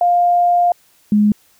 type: tone pair in turn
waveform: sine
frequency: 703 / 209 Hz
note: F5 / G#3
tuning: +11 / +11 cents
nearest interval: octave + major sixth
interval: 2100 cents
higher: first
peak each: -10 / -9 dBFS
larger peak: second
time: 0.01-0.72 / 1.12-1.32 s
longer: first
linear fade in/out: 2 ms
effects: white hiss -54 dBFS RMS until 1.59 s